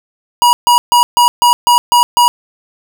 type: tone bursts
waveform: square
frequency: 963 Hz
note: B5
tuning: 44 cents flat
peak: -6 dBFS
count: 8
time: 0.42-2.28 s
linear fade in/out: 0 ms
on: 110 ms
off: 140 ms
effects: none